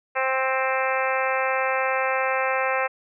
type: harmonic tone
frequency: 262.9 Hz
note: C4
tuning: 8 cents sharp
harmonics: 2 / 3 / 4 / 5 / 6 / 7 / 8 / 9 / 10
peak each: -26 / -28 / -29 / -30 / -31 / -31 / -32 / -33 / -33 dBFS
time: 0.15-2.88 s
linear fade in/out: 20 ms
effects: none